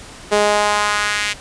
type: tone with high-pass filter sweep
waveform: sawtooth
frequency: 207.7 Hz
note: G#3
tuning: in tune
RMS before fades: -17 dBFS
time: 0.31-1.34 s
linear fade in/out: 20 ms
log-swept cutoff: 460 to 2300 Hz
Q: 1.7
effects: pink hiss -37 dBFS RMS until 1.4 s + resampled to 22050 Hz